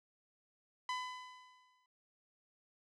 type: tone with exponential decay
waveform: sawtooth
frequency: 1005 Hz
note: B5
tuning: 30 cents sharp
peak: -31 dBFS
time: 0.89-1.86 s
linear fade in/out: 2 ms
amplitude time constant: 210 ms
effects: low-pass 5000 Hz 12 dB/octave